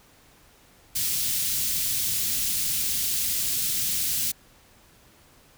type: band-stop noise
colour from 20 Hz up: white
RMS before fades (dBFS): -26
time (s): 0.95-4.32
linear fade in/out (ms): 10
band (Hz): 180 to 3300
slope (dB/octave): 12
effects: pink hiss -56 dBFS RMS until 5.57 s